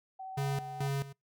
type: tone with vibrato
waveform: sine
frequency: 760 Hz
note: F#5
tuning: 46 cents sharp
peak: -40 dBFS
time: 0.19-0.88 s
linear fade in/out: 10 ms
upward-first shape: triangle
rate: 14 Hz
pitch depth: 11 cents each way
type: tone with tremolo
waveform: square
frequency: 138.59 Hz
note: C#3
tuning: in tune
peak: -31 dBFS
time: 0.37-1.13 s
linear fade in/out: 10 ms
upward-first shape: square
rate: 2.3 Hz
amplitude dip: 80%
effects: noise-tail reverb RT60 0.2 s tail -26 dB re dry